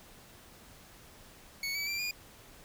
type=tone with pitch steps; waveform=25% pulse; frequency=2217 / 2286 / 2357 / 2430 Hz; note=C#7 / D7 / D7 / D#7; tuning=0 / -47 / +6 / -42 cents; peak=-29 dBFS; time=1.63-2.11 s; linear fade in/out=2 ms; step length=120 ms; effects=pink hiss -55 dBFS RMS until 2.64 s